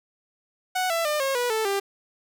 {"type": "tone with pitch steps", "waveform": "sawtooth", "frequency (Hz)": [740, 666.9, 601.1, 541.7, 488.2, 440, 396.6], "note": ["F#5", "E5", "D5", "C#5", "B4", "A4", "G4"], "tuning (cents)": [0, 20, 40, -40, -20, 0, 20], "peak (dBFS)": -19, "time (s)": [0.75, 1.8], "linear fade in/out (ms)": 10, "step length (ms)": 150, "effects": []}